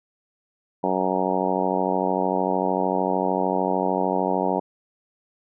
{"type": "harmonic tone", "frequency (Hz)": 93.3, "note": "F#2", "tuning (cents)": 15, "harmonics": [2, 3, 4, 5, 6, 7, 8, 9, 10], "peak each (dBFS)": [-29, -29, -29, -29, -29, -29, -29, -29, -29], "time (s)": [0.83, 4.6], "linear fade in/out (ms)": 10, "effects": []}